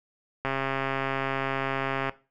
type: click train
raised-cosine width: 0.5 ms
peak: -13 dBFS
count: 223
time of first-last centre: 0.45-2.094 s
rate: 135 Hz
effects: noise-tail reverb RT60 0.3 s tail -17 dB re dry